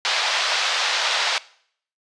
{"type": "band-pass noise", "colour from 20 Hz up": "white", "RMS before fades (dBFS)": -22, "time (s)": [0.05, 1.38], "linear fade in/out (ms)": 0, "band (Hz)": [600, 4800], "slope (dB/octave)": 24, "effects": ["noise-tail reverb RT60 0.6 s tail -20 dB re dry", "resampled to 22050 Hz"]}